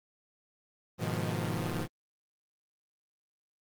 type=chord; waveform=sawtooth; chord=F half-diminished seventh; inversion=first; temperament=equal; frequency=103.83 / 123.47 / 155.56 / 174.61 Hz; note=Ab2 / Cb3 / Eb3 / F3; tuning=0 / 0 / 0 / 0 cents; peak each=-32 dBFS; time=0.98-1.88 s; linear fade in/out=50 ms; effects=Opus 24 kbps